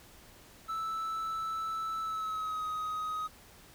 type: tone with pitch glide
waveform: triangle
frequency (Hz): 1315 to 1257.8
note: E6 to D#6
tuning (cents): -5 to +18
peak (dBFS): -31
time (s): 0.68-3.28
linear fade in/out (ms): 20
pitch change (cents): -77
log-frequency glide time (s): 2.01-2.65
effects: pink hiss -56 dBFS RMS until 3.74 s